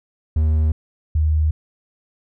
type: tone pair in turn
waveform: triangle / sine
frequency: 77.78 / 77.37 Hz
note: D#2 / D#2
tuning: 0 / -9 cents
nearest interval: unison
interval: 9 cents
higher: first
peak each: -12 / -14 dBFS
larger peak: first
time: 0.36-0.72 / 1.15-1.51 s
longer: neither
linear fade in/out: 5 ms
effects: none